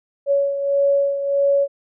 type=beating tone pair; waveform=sine; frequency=560 / 561.6 Hz; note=C#5 / C#5; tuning=+18 / +22 cents; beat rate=1.6 Hz; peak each=-16 / -23 dBFS; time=0.26-1.68 s; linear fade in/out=50 ms; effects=none